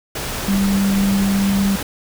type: tone in noise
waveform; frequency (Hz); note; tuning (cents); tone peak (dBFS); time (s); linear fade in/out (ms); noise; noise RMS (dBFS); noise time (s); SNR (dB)
sine; 197.2; G3; +11; -14; 0.48-1.76; 5; pink; -25; 0.15-1.83; +8
effects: none